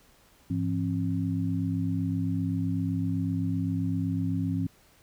sine tone cluster, 102.9 / 170.7 / 268.2 Hz, G#2 / F3 / C4, -16 / -39 / +43 cents, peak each -30 dBFS, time 0.5-4.67 s, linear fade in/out 5 ms, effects pink hiss -60 dBFS RMS until 5.02 s

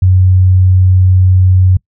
sine tone, 92.6 Hz, F#2, 2 cents sharp, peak -4 dBFS, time 0.02-1.77 s, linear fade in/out 5 ms, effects noise-tail reverb RT60 0.1 s tail -24 dB re dry

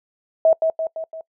sine tone with echo, 645 Hz, E5, 38 cents flat, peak -10 dBFS, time 0.45-0.53 s, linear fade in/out 2 ms, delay 170 ms, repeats 4, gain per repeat -5 dB, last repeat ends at 1.21 s, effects noise-tail reverb RT60 0.1 s tail -23 dB re dry

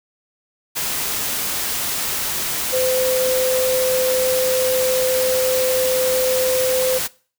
sine tone in noise, 513 Hz, C5, 34 cents flat, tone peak -17 dBFS, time 2.72-6.99 s, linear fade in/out 20 ms, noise white, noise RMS -23 dBFS, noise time 0.75-7.08 s, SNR +3 dB, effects noise-tail reverb RT60 0.4 s tail -21 dB re dry

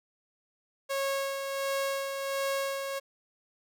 sawtooth tone with tremolo, 548 Hz, C#5, 20 cents flat, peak -24 dBFS, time 0.89-3 s, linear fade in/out 20 ms, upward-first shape sine, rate 1.4 Hz, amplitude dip 45%, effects none

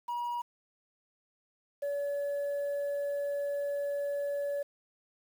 sine tone pair in turn, 959 / 570.2 Hz, A#5 / C#5, +49 / +49 cents, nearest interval major sixth, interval 900 cents, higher first, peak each -30 / -28 dBFS, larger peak second, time 0.08-0.42 / 1.82-4.63 s, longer second, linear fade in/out 10 ms, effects tanh soft clip ceiling -29 dBFS + 9-bit

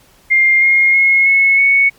sine tone with pitch steps, 2112 / 2138 / 2164 / 2190 / 2217 Hz, C7 / C7 / C#7 / C#7 / C#7, +16 / +37 / -42 / -22 / 0 cents, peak -7 dBFS, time 0.3-1.9 s, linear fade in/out 20 ms, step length 320 ms, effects pink hiss -49 dBFS RMS until 1.98 s + MP3 96 kbps

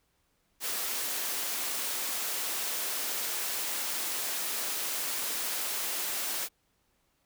white high-pass noise, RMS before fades -33 dBFS, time 0.6-6.49 s, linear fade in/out 50 ms, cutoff 300 Hz, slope 12 dB/octave, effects pink hiss -73 dBFS RMS until 7.25 s

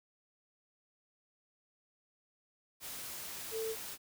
sine tone in noise, 444.8 Hz, A4, 19 cents sharp, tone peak -35 dBFS, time 3.51-3.76 s, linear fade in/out 50 ms, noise white, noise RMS -44 dBFS, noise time 2.8-3.98 s, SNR +6 dB, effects none

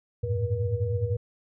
sine tone cluster, 88.5 / 102.1 / 112 / 479.9 Hz, F2 / G#2 / A2 / B4, +23 / -29 / +31 / -50 cents, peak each -32 / -28 / -30 / -31 dBFS, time 0.23-1.17 s, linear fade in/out 10 ms, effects none

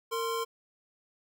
square tone pair together, 458.2 / 1046.5 Hz, A#4 / C6, -30 / 0 cents, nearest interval octave + major second, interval 1430 cents, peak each -33 / -34 dBFS, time 0.11-0.45 s, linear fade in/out 20 ms, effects none

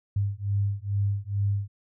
sine beating tone pair, 99.5 / 101.8 Hz, G2 / G#2, +26 / -34 cents, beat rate 2.3 Hz, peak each -27 dBFS, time 0.16-1.68 s, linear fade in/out 5 ms, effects none

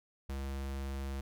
square tone, 68.1 Hz, C#2, 30 cents flat, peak -37 dBFS, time 0.29-1.21 s, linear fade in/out 5 ms, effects none

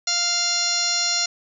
harmonic tone, 698 Hz, F5, 1 cent flat, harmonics 1 / 2 / 3 / 4 / 5 / 6 / 7 / 8 / 9 / 10, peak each -34 / -32 / -32 / -33 / -33 / -24 / -33 / -24 / -35 / -28 dBFS, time 0.07-1.26 s, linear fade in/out 5 ms, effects none

